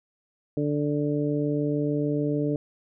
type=harmonic tone; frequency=146.83 Hz; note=D3; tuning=in tune; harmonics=1 / 2 / 3 / 4; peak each=-28 / -26 / -29 / -34 dBFS; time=0.57-2.56 s; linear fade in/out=2 ms; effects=none